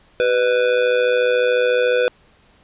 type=tone with amplitude modulation; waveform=square; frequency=495.6 Hz; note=B4; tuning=6 cents sharp; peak=-12 dBFS; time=0.2-2.08 s; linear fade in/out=0 ms; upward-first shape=sine; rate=114 Hz; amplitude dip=65%; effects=pink hiss -54 dBFS RMS until 2.63 s + resampled to 8000 Hz